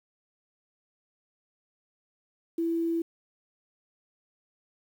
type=tone with quantisation; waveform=sine; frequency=332.8 Hz; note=E4; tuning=17 cents sharp; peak=-25 dBFS; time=2.58-3.02 s; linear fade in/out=5 ms; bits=9; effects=none